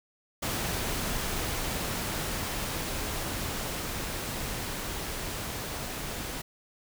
pink noise with level ramp, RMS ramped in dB -31 to -36 dBFS, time 0.42-6.42 s, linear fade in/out 10 ms, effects none

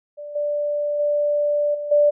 sine tone with level steps, 587.3 Hz, D5, in tune, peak -31 / -20 / -17 / -25 / -12 dBFS, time 0.17-2.11 s, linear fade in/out 20 ms, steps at 0.35 / 0.99 / 1.74 / 1.91 s, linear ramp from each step 10 ms, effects none

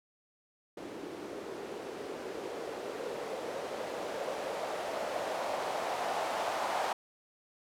violet noise with low-pass filter sweep, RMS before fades -37 dBFS, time 0.77-6.93 s, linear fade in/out 5 ms, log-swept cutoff 350 to 770 Hz, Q 2.7, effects none

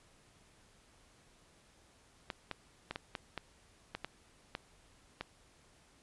clicks, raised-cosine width 0.3 ms, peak -22 dBFS, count 10, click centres 2.302 / 2.513 / 2.91 / 2.959 / 3.152 / 3.377 / 3.95 / 4.046 / 4.551 / 5.21 s, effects pink hiss -65 dBFS RMS until 6.02 s + resampled to 24000 Hz

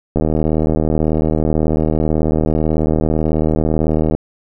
click train, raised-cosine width 2 ms, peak -3 dBFS, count 313, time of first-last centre 0.16-4.15 s, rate 78.2 Hz, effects none

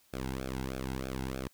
sawtooth tone with flanger, 65.41 Hz, C2, in tune, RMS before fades -37 dBFS, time 0.13-1.48 s, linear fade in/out 5 ms, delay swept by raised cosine 1 to 1.72 ms, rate 3.2 Hz, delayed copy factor -0.95, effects white hiss -66 dBFS RMS until 1.53 s

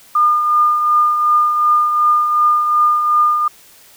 sine tone with tremolo, 1211 Hz, D#6, 47 cents flat, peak -8 dBFS, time 0.15-3.48 s, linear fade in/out 5 ms, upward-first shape triangle, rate 2.7 Hz, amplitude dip 50%, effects white hiss -45 dBFS RMS until 3.96 s

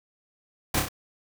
pink noise with echo, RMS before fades -25 dBFS, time 0.74-0.8 s, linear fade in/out 5 ms, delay 29 ms, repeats 3, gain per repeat -4 dB, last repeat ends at 0.887 s, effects none

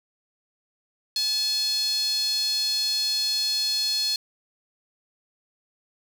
sawtooth tone with high-pass filter, 858 Hz, A5, 44 cents flat, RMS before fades -25 dBFS, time 1.16-4.16 s, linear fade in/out 2 ms, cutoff 4300 Hz, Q 7.1, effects none

